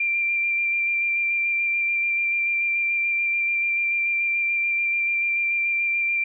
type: tone with vibrato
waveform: sine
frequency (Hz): 2371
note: D7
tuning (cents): +16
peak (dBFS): -20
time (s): 0-6.24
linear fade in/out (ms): 5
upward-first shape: square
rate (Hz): 6.9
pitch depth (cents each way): 11
effects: none